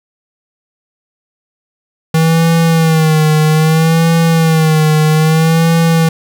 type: tone with vibrato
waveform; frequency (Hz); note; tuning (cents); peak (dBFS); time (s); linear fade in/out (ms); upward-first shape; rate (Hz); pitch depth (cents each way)
square; 159.9; D#3; +48; -8; 2.14-6.09; 5; sine; 0.62; 61
effects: 7-bit

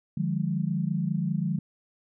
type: tone cluster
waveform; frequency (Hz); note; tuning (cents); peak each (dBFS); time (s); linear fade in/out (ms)
sine; 151.6 / 177 / 206.6; D#3 / F3 / G#3; -45 / +23 / -9; -29 / -28 / -31; 0.17-1.59; 5
effects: none

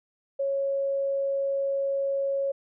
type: tone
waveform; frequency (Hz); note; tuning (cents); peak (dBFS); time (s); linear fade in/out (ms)
sine; 551; C#5; -11; -24; 0.39-2.52; 10
effects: none

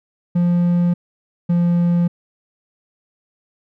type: tone pair in turn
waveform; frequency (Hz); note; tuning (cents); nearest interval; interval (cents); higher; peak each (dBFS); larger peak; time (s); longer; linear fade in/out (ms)
triangle; 174.61 / 173.2; F3 / F3; 0 / -14; unison; 14; first; -11; neither; 0.35-0.94 / 1.49-2.08; neither; 10
effects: none

